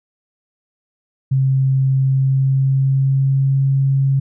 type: tone with pitch glide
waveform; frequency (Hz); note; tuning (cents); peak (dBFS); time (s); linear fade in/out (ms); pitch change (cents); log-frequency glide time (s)
sine; 133.6 to 136.09; C3 to C#3; +36 to -32; -12; 1.31-4.2; 10; +32; 1.96-3.63
effects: none

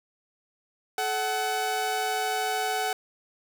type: tone pair together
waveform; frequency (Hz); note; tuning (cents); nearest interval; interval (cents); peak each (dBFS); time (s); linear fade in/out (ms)
sawtooth; 431.5 / 750; A4 / F#5; -34 / +23; minor seventh; 957; -28 / -23; 0.98-2.93; 2
effects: none

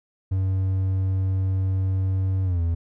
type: tone with pitch glide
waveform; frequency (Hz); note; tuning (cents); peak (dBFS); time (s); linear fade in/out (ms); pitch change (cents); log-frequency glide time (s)
triangle; 94.9 to 84.06; F#2 to E2; +44 to +34; -18; 0.31-2.75; 10; -210; 2.44-2.61
effects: none

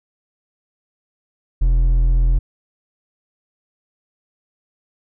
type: tone with hard clipping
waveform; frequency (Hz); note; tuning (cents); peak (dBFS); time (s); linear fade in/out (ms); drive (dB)
triangle; 42.09; E1; +37; -13; 1.61-2.39; 10; 8
effects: none

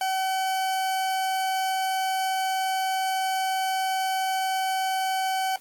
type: tone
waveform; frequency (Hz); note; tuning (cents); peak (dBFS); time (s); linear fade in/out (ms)
40% pulse; 760; F#5; +46; -23; 0.01-5.56; 2
effects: white hiss -55 dBFS RMS until 5.6 s + AAC 64 kbps

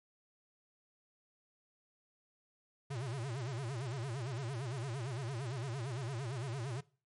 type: tone with vibrato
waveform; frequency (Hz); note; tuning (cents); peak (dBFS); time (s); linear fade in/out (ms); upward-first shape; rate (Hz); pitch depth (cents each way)
square; 126.4; B2; +41; -38; 2.9-6.81; 10; sine; 8.8; 220
effects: noise-tail reverb RT60 0.4 s tail -22 dB re dry + MP3 48 kbps

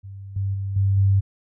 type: tone with level steps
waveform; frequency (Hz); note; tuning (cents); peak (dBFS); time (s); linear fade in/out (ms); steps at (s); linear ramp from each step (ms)
sine; 98; G2; 0; -34 / -21 / -24 / -16 / -14; 0.03-1.21; 20; 0.36 / 0.54 / 0.76 / 0.97; 5
effects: none

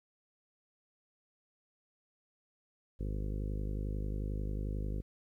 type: harmonic tone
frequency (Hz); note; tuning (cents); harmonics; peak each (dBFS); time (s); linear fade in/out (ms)
51.2; G#1; -24; 1 / 2 / 3 / 4 / 5 / 6 / 7 / 8 / 9 / 10; -35 / -41 / -45 / -47 / -49 / -51 / -52 / -53 / -54 / -55; 2.99-5.02; 20
effects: 12-bit

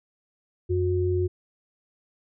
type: tone pair together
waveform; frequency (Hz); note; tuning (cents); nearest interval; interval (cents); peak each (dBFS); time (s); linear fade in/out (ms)
sine; 90.62 / 362.5; F#2 / F#4; -36 / -35; 2 octaves; 2401; -24; 0.69-1.28; 20
effects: none

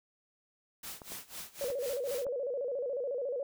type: noise with tremolo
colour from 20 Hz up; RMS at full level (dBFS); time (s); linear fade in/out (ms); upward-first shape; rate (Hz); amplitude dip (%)
white; -42; 0.83-2.25; 5; sine; 4; 90
type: clicks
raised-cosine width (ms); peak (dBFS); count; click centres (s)
1; -32; 5; 1.018 / 1.12 / 1.641 / 1.702 / 2.267
type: tone with vibrato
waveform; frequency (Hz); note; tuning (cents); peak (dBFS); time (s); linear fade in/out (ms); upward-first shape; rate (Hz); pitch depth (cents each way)
sine; 523.3; C5; 0; -32; 1.61-3.43; 2; square; 14; 120
effects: none

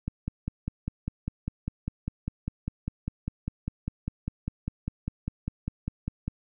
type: click train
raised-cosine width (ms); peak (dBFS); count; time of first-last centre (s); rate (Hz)
5; -17; 32; 0.08-6.28; 5
effects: none

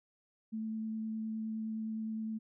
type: tone with vibrato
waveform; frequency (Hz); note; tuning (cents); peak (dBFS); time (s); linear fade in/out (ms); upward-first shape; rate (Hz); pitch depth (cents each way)
sine; 220; A3; 0; -35; 0.52-2.39; 20; triangle; 9.7; 11
effects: none

